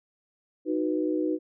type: chord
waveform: sine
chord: B major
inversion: first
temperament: equal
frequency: 311.1 / 370 / 493.9 Hz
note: D#4 / F#4 / B4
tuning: 0 / 0 / 0 cents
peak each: -26 / -30 / -32 dBFS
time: 0.65-1.39 s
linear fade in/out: 50 ms
effects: none